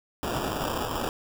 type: noise with sample-and-hold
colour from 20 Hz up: violet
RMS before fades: -30 dBFS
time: 0.23-1.09 s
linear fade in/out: 0 ms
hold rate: 2100 Hz
effects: none